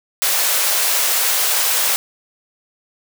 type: high-pass noise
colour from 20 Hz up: white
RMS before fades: -17 dBFS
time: 0.22-1.96 s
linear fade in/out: 0 ms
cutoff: 470 Hz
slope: 24 dB/octave
effects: none